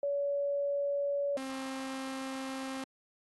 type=tone pair in turn; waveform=sine / sawtooth; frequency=567 / 265.6 Hz; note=C#5 / C4; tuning=+39 / +26 cents; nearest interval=octave + minor second; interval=1313 cents; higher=first; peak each=-29 / -33 dBFS; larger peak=first; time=0.03-1.37 / 1.37-2.84 s; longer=second; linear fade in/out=2 ms; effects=AAC 32 kbps